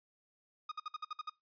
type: tone bursts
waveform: 45% pulse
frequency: 1238 Hz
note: D#6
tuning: 9 cents flat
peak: -38 dBFS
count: 8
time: 0.69-1.297 s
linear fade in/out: 5 ms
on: 26 ms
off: 57 ms
effects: noise-tail reverb RT60 0.2 s tail -19 dB re dry + resampled to 11025 Hz